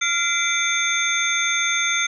sine tone cluster, 1388 / 2048 / 2321 / 3554 / 6350 Hz, F6 / C7 / D7 / A7 / G8, -11 / -38 / -21 / +17 / +21 cents, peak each -25 dBFS, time 0.01-2.07 s, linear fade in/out 10 ms, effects none

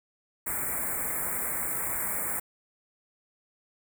white band-stop noise, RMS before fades -31 dBFS, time 0.46-2.4 s, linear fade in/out 10 ms, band 2300 to 7500 Hz, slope 96 dB/octave, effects none

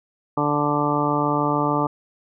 harmonic tone, 146.83 Hz, D3, in tune, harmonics 1 / 2 / 3 / 4 / 5 / 6 / 7 / 8, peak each -27 / -24 / -28 / -28 / -30 / -25 / -30 / -25 dBFS, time 0.37-1.87 s, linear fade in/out 5 ms, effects none

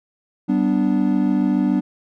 triangle chord, G major, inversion none, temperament equal with one note detuned, 192.85 / 246.9 / 293.7 Hz, G3 / B3 / D4, -28 / 0 / 0 cents, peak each -18 dBFS, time 0.48-1.81 s, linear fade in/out 20 ms, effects none

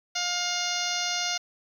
harmonic tone, 709 Hz, F5, 26 cents sharp, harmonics 1 / 2 / 3 / 4 / 5 / 6 / 7 / 8 / 9, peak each -35 / -35 / -35 / -35 / -35 / -35 / -35 / -35 / -35 dBFS, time 0.15-1.38 s, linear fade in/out 10 ms, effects 9-bit

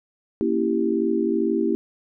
sine chord, A# diminished seventh, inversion none, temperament equal, 233.1 / 277.2 / 329.6 / 392 Hz, A#3 / C#4 / E4 / G4, 0 / 0 / 0 / 0 cents, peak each -25 / -28 / -23 / -24 dBFS, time 0.41-1.75 s, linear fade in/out 0 ms, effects none

